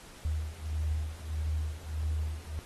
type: beating tone pair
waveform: sine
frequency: 76.5 / 78.1 Hz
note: D#2 / D#2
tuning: -29 / +7 cents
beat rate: 1.6 Hz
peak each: -34 / -33 dBFS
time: 0.25-2.59 s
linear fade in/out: 0 ms
effects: pink hiss -52 dBFS RMS until 2.65 s + AAC 32 kbps